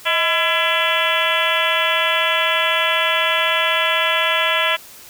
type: harmonic tone with a mistuned harmonic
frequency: 336 Hz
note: E4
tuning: 33 cents sharp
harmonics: 2 / 3 / 4 / 5 / 6 / 7 / 8 / 9 / 10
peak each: -24 / -24 / -24 / -24 / -24 / -24 / -24 / -24 / -24 dBFS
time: 0.05-4.77 s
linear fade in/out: 20 ms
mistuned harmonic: 2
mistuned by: -94 cents
effects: white hiss -41 dBFS RMS until 5.09 s